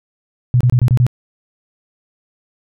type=tone bursts; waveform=sine; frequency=123.5 Hz; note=B2; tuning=in tune; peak=-8 dBFS; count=6; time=0.54-1.066 s; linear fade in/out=0 ms; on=66 ms; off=26 ms; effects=none